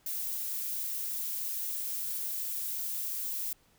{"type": "noise", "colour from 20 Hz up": "violet", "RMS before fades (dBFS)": -35, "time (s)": [0.06, 3.53], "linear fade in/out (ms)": 2, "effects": ["pink hiss -66 dBFS RMS until 3.78 s"]}